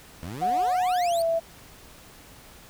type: exponential sweep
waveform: 20% pulse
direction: up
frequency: 76.5 to 4684 Hz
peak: -29 dBFS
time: 0.23-1.22 s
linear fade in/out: 0 ms
type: tone with pitch glide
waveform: sine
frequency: 730 to 661.7 Hz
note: F#5 to E5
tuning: -24 to +6 cents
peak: -21 dBFS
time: 0.41-1.4 s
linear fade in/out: 20 ms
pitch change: -170 cents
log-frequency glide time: 0.93-1.24 s
effects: pink hiss -49 dBFS RMS until 2.69 s